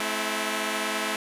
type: chord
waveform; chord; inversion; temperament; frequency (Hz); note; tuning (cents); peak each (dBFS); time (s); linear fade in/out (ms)
5% pulse; A minor; none; equal with one note detuned; 214.9 / 261.6 / 329.6; A3 / C4 / E4; -41 / 0 / 0; -18 / -22 / -19; 0-1.16; 2
effects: resampled to 32000 Hz